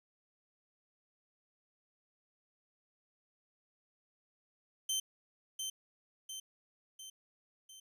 20% pulse tone with echo, 3100 Hz, G7, 20 cents flat, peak -27 dBFS, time 4.89-5 s, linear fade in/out 5 ms, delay 700 ms, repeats 4, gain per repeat -5 dB, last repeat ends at 7.8 s, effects none

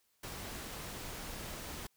pink noise, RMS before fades -44 dBFS, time 0.23-1.87 s, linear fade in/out 5 ms, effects white hiss -75 dBFS RMS until 1.96 s

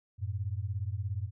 sine beating tone pair, 92 / 109 Hz, F#2 / A2, -9 / -16 cents, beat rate 17 Hz, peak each -34 / -35 dBFS, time 0.18-1.31 s, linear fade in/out 50 ms, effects none

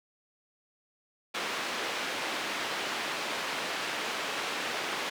white band-pass noise, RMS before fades -34 dBFS, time 1.34-5.1 s, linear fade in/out 10 ms, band 260 to 2900 Hz, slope 12 dB/octave, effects none

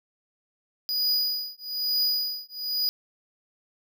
square tone with tremolo, 4928 Hz, D#8, 17 cents flat, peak -21 dBFS, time 0.89-2.89 s, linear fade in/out 0 ms, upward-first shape triangle, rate 1.1 Hz, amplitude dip 100%, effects none

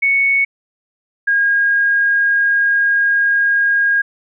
sine tone pair in turn, 2217 / 1628.4 Hz, C#7 / G#6, 0 / -35 cents, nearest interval perfect fourth, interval 535 cents, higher first, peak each -11 dBFS, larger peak neither, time 0.02-0.45 / 1.27-4.02 s, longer second, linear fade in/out 10 ms, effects none

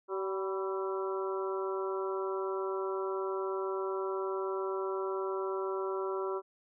harmonic tone with a mistuned harmonic, 191.5 Hz, G3, 40 cents flat, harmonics 2 / 3 / 4 / 5 / 6 / 7, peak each -33 / -42 / -48 / -41 / -44 / -43 dBFS, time 0.08-6.42 s, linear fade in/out 50 ms, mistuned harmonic 5, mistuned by +49 cents, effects none

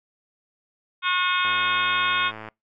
harmonic tone, 362.2 Hz, F#4, 37 cents flat, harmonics 3 / 4 / 5 / 6 / 7 / 8 / 9 / 10, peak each -25 / -25 / -37 / -30 / -28 / -38 / -30 / -30 dBFS, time 1.02-2.32 s, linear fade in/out 50 ms
click train, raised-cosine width 0.5 ms, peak -22 dBFS, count 114, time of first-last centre 1.45-2.487 s, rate 109 Hz
effects noise-tail reverb RT60 0.2 s tail -26 dB re dry

